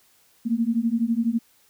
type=beating tone pair; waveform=sine; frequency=224.9 / 236.9 Hz; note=A3 / A#3; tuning=+38 / +28 cents; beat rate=12 Hz; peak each=-23 dBFS; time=0.45-1.39 s; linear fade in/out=20 ms; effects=white hiss -60 dBFS RMS until 1.69 s